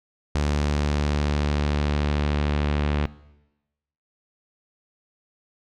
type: tone with low-pass filter sweep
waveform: sawtooth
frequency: 73.42 Hz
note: D2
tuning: in tune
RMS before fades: -23 dBFS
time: 0.35-3.06 s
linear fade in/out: 0 ms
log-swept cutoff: 6500 to 3100 Hz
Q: 1.1
effects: noise-tail reverb RT60 1.0 s tail -20 dB re dry